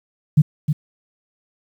sine tone with echo, 150.9 Hz, D3, 47 cents sharp, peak -7 dBFS, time 0.37-0.42 s, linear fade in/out 10 ms, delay 310 ms, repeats 1, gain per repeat -7 dB, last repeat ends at 0.73 s, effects 8-bit

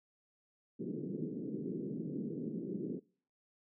pink band-pass noise, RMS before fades -40 dBFS, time 0.79-3 s, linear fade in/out 20 ms, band 150 to 420 Hz, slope 48 dB/octave, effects noise-tail reverb RT60 0.5 s tail -25 dB re dry

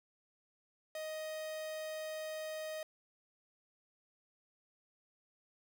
45% pulse tone, 625 Hz, D#5, 8 cents sharp, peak -40 dBFS, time 0.95-2.83 s, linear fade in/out 2 ms, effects none

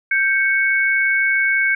sine tone pair together, 1569.2 / 2217 Hz, G6 / C#7, +1 / 0 cents, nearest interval tritone, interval 599 cents, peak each -17 dBFS, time 0.11-1.75 s, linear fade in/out 5 ms, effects none

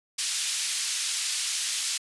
white band-pass noise, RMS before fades -29 dBFS, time 0.18-1.98 s, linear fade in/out 10 ms, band 2700 to 8200 Hz, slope 12 dB/octave, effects resampled to 24000 Hz

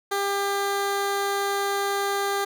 15% pulse tone, 399.1 Hz, G4, 31 cents sharp, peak -17 dBFS, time 0.11-2.45 s, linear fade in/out 10 ms, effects none

